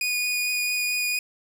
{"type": "tone with vibrato", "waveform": "sawtooth", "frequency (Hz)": 2463, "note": "D#7", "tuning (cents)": -18, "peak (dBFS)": -20, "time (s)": [0.01, 1.19], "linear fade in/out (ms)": 2, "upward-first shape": "triangle", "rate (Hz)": 4.5, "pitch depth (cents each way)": 9, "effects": ["9-bit"]}